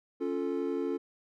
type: chord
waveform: triangle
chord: Db augmented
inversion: none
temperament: equal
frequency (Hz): 277.2 / 349.2 / 440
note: Db4 / F4 / A4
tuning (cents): 0 / 0 / 0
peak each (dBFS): -32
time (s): 0.2-0.98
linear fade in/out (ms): 20
effects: none